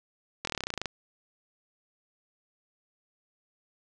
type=slowing click train; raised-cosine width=0.2 ms; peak=-14 dBFS; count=14; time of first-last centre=0.45-0.857 s; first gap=23 ms; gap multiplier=1.05; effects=resampled to 24000 Hz + 8-bit